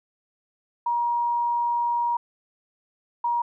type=tone pair in turn; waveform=sine; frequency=950 / 950 Hz; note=A#5 / A#5; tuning=+33 / +33 cents; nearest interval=unison; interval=0 cents; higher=neither; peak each=-21 dBFS; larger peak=neither; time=0.86-2.17 / 3.24-3.42 s; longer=first; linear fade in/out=5 ms; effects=none